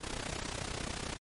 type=noise with amplitude modulation; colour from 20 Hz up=pink; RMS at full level=-35 dBFS; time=0-1.18 s; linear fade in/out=50 ms; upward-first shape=sine; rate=31.2 Hz; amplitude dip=80%; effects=low-pass 10000 Hz 12 dB/octave + MP3 48 kbps